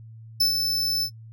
45% pulse tone with ADSR envelope, 5274 Hz, E8, in tune, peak -17 dBFS, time 0.4-1.1 s, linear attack 8 ms, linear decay 110 ms, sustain -6 dB, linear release 69 ms, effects noise-tail reverb RT60 0.1 s tail -19 dB re dry + added 112 Hz sine -41 dBFS peak until 1.32 s

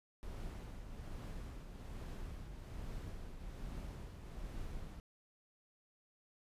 brown noise with tremolo, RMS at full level -44 dBFS, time 0.23-5 s, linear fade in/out 0 ms, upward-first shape triangle, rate 1.2 Hz, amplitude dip 50%, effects resampled to 32000 Hz

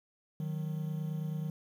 triangle tone pair together, 154.47 / 183.7 Hz, D#3 / F#3, -12 / -12 cents, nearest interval minor third, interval 300 cents, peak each -32 / -38 dBFS, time 0.4-1.5 s, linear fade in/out 2 ms, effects 10-bit

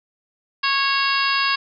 harmonic tone with a mistuned harmonic, 550 Hz, C#5, 14 cents flat, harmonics 2 / 3 / 4 / 5 / 6 / 7 / 8 / 9, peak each -22 / -24 / -29 / -24 / -30 / -30 / -27 / -27 dBFS, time 0.63-1.56 s, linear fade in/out 10 ms, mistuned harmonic 8, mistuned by +26 cents, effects none

